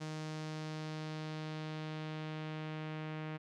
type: tone with low-pass filter sweep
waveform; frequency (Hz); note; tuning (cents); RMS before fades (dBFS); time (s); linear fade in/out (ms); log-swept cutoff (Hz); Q
sawtooth; 155.56; D#3; 0; -42; 0-3.38; 20; 6300 to 2500; 1.4
effects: none